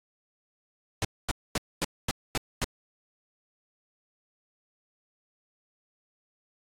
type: noise bursts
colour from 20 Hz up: pink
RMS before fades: -27 dBFS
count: 7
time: 1.02-2.642 s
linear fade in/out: 0 ms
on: 26 ms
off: 240 ms
effects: low-pass 10000 Hz 12 dB/octave + AAC 64 kbps